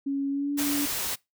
sine tone with pitch glide, 277.2 to 287 Hz, C#4 to D4, 0 to -40 cents, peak -25 dBFS, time 0.06-0.86 s, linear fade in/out 10 ms, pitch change +60 cents, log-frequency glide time 0.3-0.53 s
white noise, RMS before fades -30 dBFS, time 0.57-1.16 s, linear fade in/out 20 ms
effects noise-tail reverb RT60 0.2 s tail -23 dB re dry

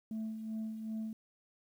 sine tone with tremolo, 220 Hz, A3, in tune, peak -33 dBFS, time 0.11-1.13 s, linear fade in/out 2 ms, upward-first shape sine, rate 2.6 Hz, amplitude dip 55%, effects tanh soft clip ceiling -34 dBFS + 11-bit

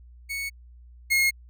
40% pulse tone pair in turn, 2217 / 2154 Hz, C#7 / C7, 0 / +50 cents, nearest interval unison, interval 50 cents, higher first, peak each -28 / -18 dBFS, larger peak second, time 0.29-0.5 / 1.1-1.31 s, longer neither, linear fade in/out 20 ms, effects added 60 Hz sine -46 dBFS peak until 1.49 s

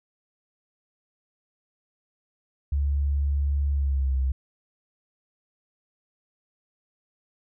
sine tone with pitch glide, 70.9 to 65.77 Hz, C#2 to C2, +40 to +10 cents, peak -21 dBFS, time 2.72-4.32 s, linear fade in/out 5 ms, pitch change -130 cents, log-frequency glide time 3.72-4.16 s, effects none

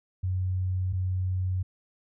sine tone pair in turn, 92.5 / 92.5 Hz, F#2 / F#2, 0 / 0 cents, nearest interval unison, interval 0 cents, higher neither, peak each -25 dBFS, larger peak neither, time 0.23-0.93 / 0.93-1.63 s, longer neither, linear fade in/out 10 ms, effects none

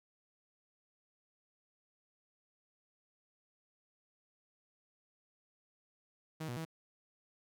sawtooth tone with pitch steps, 158.4 / 121.4 / 161.8 Hz, D#3 / B2 / E3, +31 / -29 / -32 cents, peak -35 dBFS, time 6.4-6.652 s, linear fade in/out 10 ms, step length 84 ms, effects none

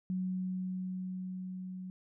sine tone with level ramp, 185 Hz, F#3, in tune, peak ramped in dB -31 to -40 dBFS, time 0.1-1.9 s, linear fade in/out 0 ms, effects none

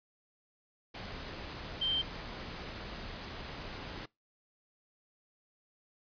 sine tone in noise, 3136 Hz, G7, in tune, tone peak -29 dBFS, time 1.81-2.02 s, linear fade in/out 10 ms, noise pink, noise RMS -43 dBFS, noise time 0.94-4.06 s, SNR +11 dB, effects noise-tail reverb RT60 0.2 s tail -23 dB re dry + resampled to 11025 Hz

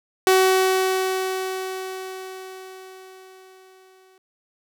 sawtooth tone with exponential decay, 376.6 Hz, F#4, 31 cents sharp, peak -9 dBFS, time 0.27-4.18 s, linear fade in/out 1 ms, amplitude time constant 850 ms, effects none

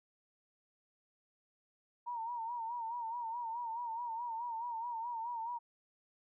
sine tone with vibrato, 932.3 Hz, A#5, in tune, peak -37 dBFS, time 2.06-5.59 s, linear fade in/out 20 ms, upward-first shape sine, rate 4.7 Hz, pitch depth 76 cents each way, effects none

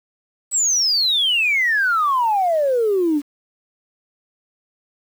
sine exponential sweep, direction down, 8030 to 278.7 Hz, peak -14 dBFS, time 0.51-3.22 s, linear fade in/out 50 ms, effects tanh soft clip ceiling -10 dBFS + 7-bit

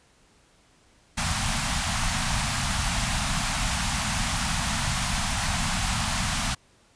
pink band-stop noise, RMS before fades -26 dBFS, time 1.17-6.55 s, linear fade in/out 10 ms, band 240 to 680 Hz, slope 48 dB/octave, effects pink hiss -60 dBFS RMS until 6.95 s + resampled to 22050 Hz

